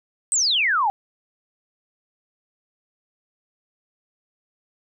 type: exponential sweep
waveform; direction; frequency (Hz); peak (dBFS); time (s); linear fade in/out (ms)
sine; down; 8530 to 763; -17; 0.32-0.9; 0
effects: none